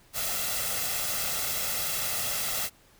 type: noise with comb filter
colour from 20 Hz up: white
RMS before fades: -30 dBFS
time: 0.13-2.7 s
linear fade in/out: 50 ms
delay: 1.5 ms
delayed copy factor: +0.6
effects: pink hiss -59 dBFS RMS until 2.99 s